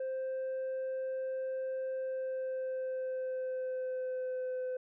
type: tone with pitch glide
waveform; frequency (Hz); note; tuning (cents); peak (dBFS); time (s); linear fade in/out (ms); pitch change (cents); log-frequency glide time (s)
sine; 523.3 to 509.3; C5 to C5; 0 to -47; -31; 0-4.77; 5; -47; 1.94-4.65
effects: tanh soft clip ceiling -33 dBFS